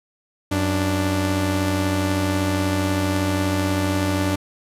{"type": "tone pair together", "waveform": "sawtooth", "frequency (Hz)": [92.5, 293.7], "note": ["F#2", "D4"], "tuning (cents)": [0, 0], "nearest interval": "octave + minor sixth", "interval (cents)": 2000, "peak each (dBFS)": -18, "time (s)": [0.51, 4.36], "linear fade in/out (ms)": 10, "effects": ["resampled to 32000 Hz"]}